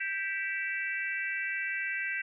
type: tone cluster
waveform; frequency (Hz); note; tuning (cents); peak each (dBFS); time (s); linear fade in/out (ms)
sine; 1571 / 1965 / 2311 / 2676; G6 / B6 / D7 / E7; +3 / -9 / -28 / +25; -35 / -35 / -38 / -39; 0-2.22; 10
effects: none